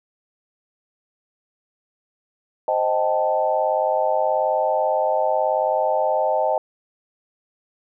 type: chord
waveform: sine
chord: A half-diminished seventh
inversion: first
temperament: equal with one note detuned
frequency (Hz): 523.3 / 622.3 / 781.7 / 880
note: C5 / Eb5 / G5 / A5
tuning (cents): 0 / 0 / -5 / 0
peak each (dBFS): -24 / -21 / -24 / -24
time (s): 2.68-6.58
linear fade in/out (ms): 2
effects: none